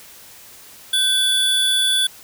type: tone pair together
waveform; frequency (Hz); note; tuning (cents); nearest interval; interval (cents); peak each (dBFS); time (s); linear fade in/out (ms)
square; 1534 / 3444; G6 / A7; -38 / -38; octave + major second; 1400; -28 / -16; 0.93-2.07; 5
effects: white hiss -43 dBFS RMS until 2.23 s